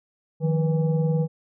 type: tone with frequency modulation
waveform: sine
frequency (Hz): 155.56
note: D#3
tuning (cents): 0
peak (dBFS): -19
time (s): 0.4-1.28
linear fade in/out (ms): 50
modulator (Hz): 331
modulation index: 0.8
effects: none